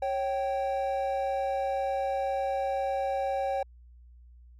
triangle tone pair together, 549 / 777 Hz, C#5 / G5, -17 / -16 cents, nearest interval tritone, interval 601 cents, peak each -28 dBFS, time 0.02-3.63 s, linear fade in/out 5 ms, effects added 60 Hz sine -50 dBFS peak until 4.59 s

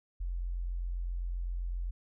sine tone, 43.83 Hz, F1, 7 cents sharp, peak -32 dBFS, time 0.2-1.91 s, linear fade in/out 10 ms, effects none

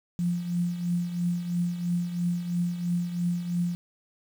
sine tone with tremolo, 174.61 Hz, F3, in tune, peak -22 dBFS, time 0.19-3.75 s, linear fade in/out 0 ms, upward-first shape triangle, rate 3 Hz, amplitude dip 70%, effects 8-bit

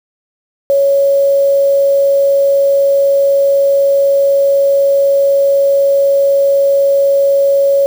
sine tone with quantisation, 556 Hz, C#5, 5 cents sharp, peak -7 dBFS, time 0.7-7.86 s, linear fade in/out 0 ms, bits 5, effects none

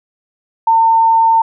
sine tone, 905 Hz, A5, 48 cents sharp, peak -7 dBFS, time 0.67-1.42 s, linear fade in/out 5 ms, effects none

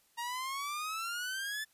sawtooth exponential sweep, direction up, 932.3 to 1760 Hz, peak -32 dBFS, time 0.17-1.65 s, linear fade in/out 20 ms, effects white hiss -69 dBFS RMS until 1.73 s + resampled to 32000 Hz

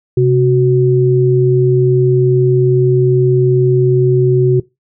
sine tone pair together, 130.81 / 370 Hz, C3 / F#4, 0 / 0 cents, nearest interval octave + tritone, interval 1800 cents, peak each -10 dBFS, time 0.17-4.6 s, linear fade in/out 5 ms, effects noise-tail reverb RT60 0.2 s tail -21 dB re dry

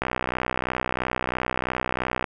click train, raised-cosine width 0.5 ms, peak -9 dBFS, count 141, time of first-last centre 0.02-2.242 s, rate 63 Hz, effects none

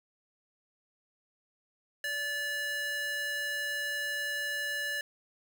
square tone with high-pass filter, 579 Hz, D5, 25 cents flat, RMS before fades -34 dBFS, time 2.04-5.01 s, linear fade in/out 2 ms, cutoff 1500 Hz, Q 2.3, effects 10-bit

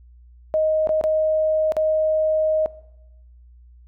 sine tone with dropouts, 625 Hz, D#5, 8 cents sharp, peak -16 dBFS, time 0.54-2.66 s, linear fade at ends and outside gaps 0 ms, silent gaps 0.872-0.892 / 1.012-1.039 / 1.721-1.767 s, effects noise-tail reverb RT60 0.9 s tail -20 dB re dry + added 60 Hz sine -45 dBFS peak until 3.87 s

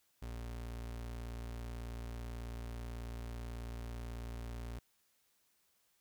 35% pulse tone, 58.27 Hz, A#1, in tune, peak -40 dBFS, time 0.22-4.79 s, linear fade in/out 5 ms, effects white hiss -75 dBFS RMS until 6 s

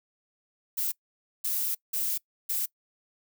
violet noise bursts at uneven times, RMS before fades -29 dBFS, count 4, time 0.77-0.92 / 1.44-1.75 / 1.93-2.18 / 2.49-2.66 s, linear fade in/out 10 ms, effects noise-tail reverb RT60 0.1 s tail -23 dB re dry

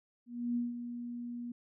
sine tone with ADSR envelope, 240 Hz, B3, 49 cents flat, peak -29 dBFS, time 0.26-1.52 s, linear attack 300 ms, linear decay 170 ms, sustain -9 dB, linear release 5 ms, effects none

